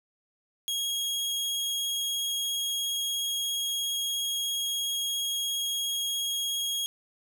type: tone with vibrato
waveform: sawtooth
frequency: 3287 Hz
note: G#7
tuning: 19 cents flat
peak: -25 dBFS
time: 0.68-6.86 s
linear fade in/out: 0 ms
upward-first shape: sine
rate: 17 Hz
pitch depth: 11 cents each way
effects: none